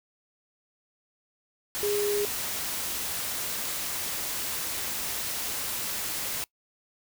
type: tone in noise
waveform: sine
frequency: 411.4 Hz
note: G#4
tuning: 16 cents flat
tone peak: -25 dBFS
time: 1.83-2.25 s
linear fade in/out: 0 ms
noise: white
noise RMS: -32 dBFS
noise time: 1.75-6.44 s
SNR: +4 dB
effects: noise-tail reverb RT60 0.1 s tail -24 dB re dry